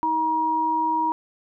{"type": "tone pair together", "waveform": "sine", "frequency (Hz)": [317.8, 952.3], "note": ["D#4", "A#5"], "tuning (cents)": [37, 37], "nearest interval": "octave + perfect fifth", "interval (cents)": 1900, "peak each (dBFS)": [-29, -20], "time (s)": [0.03, 1.12], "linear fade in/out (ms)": 0, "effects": []}